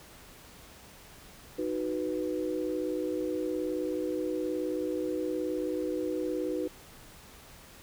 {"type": "chord", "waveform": "sine", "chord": "B major", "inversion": "first", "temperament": "equal", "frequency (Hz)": [311.1, 370, 493.9], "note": ["D#4", "F#4", "B4"], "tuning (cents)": [0, 0, 0], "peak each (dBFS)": [-33, -34, -34], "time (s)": [1.58, 6.68], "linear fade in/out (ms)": 10, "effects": ["pink hiss -52 dBFS RMS until 7.82 s"]}